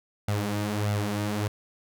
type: tone with flanger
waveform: sawtooth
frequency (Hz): 103.83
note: G#2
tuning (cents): 0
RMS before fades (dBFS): -28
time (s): 0.28-1.48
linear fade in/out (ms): 5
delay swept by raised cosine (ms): 1.4 to 6.4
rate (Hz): 1.6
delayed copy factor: +0.65
effects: none